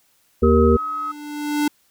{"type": "harmonic tone", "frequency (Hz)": 77.78, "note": "D#2", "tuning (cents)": 0, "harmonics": [1, 3, 5, 6], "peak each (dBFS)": [-17, -17, -17, -17], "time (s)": [0.42, 0.77], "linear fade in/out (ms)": 10}
{"type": "tone", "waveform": "sine", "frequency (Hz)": 1275, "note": "D#6", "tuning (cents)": 42, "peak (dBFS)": -23, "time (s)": [0.43, 1.12], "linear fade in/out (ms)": 10}
{"type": "tone with exponential growth", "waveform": "square", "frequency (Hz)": 295.4, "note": "D4", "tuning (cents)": 10, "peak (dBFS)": -16, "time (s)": [0.62, 1.68], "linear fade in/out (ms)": 5, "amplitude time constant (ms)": 230}
{"effects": ["white hiss -61 dBFS RMS until 1.9 s"]}